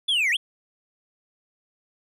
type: linear two-way sweep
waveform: triangle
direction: down then up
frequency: 3520 to 1831 to 3520 Hz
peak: -18 dBFS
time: 0.08-0.37 s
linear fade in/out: 10 ms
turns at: 0.31 s
effects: resampled to 32000 Hz